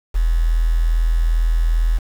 sine tone with quantisation, 41.2 Hz, E1, in tune, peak -13 dBFS, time 0.14-1.99 s, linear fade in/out 20 ms, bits 6, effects none

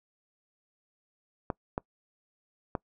clicks, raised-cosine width 1 ms, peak -16 dBFS, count 3, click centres 1.502 / 1.779 / 2.752 s, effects noise-tail reverb RT60 0.1 s tail -25 dB re dry

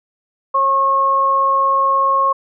sine tone pair together, 543 / 1087.6 Hz, C#5 / C#6, -36 / -33 cents, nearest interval octave, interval 1203 cents, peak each -22 / -12 dBFS, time 0.54-2.33 s, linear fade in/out 10 ms, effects none

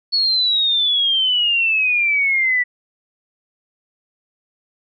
sine exponential sweep, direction down, 4411 to 1953 Hz, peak -14 dBFS, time 0.12-2.64 s, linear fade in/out 20 ms, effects none

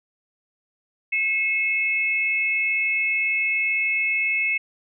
sine tone pair together, 2172 / 2599 Hz, C#7 / E7, -36 / -25 cents, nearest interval minor third, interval 311 cents, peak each -22 / -23 dBFS, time 1.12-4.58 s, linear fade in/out 10 ms, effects none

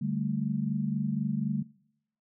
sine chord, D suspended fourth, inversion none, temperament equal, 146.83 / 196 / 220 Hz, D3 / G3 / A3, 0 / 0 / 0 cents, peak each -32 dBFS, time 0.01-1.63 s, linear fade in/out 10 ms, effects noise-tail reverb RT60 0.8 s tail -24 dB re dry

